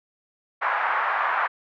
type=band-pass noise; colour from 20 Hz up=pink; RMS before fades=-24 dBFS; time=0.61-1.48 s; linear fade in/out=20 ms; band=870 to 1700 Hz; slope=24 dB/octave; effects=none